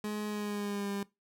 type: tone with pitch glide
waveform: 30% pulse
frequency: 210.4 to 200.3 Hz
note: G#3 to G3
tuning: +23 to +38 cents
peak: -31 dBFS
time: 0.04-1.03 s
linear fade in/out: 2 ms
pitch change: -85 cents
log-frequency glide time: 0.27-0.9 s
effects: noise-tail reverb RT60 0.2 s tail -20 dB re dry